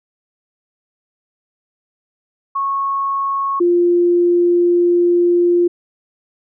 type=tone pair in turn; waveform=sine; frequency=1100 / 349.2 Hz; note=C#6 / F4; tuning=-14 / 0 cents; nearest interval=octave + minor sixth; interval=1986 cents; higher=first; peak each=-16 / -10 dBFS; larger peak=second; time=2.55-3.6 / 3.6-5.68 s; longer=second; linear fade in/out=10 ms; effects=none